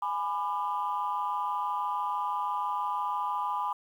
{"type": "chord", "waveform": "sine", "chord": "G# diminished", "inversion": "none", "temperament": "just", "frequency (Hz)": [830.6, 996.7, 1196.1], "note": ["G#5", "B5", "D6"], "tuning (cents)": [0, 16, 31], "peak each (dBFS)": [-33, -30, -34], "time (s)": [0.02, 3.73], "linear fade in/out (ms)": 5, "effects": ["tanh soft clip ceiling -21 dBFS", "10-bit"]}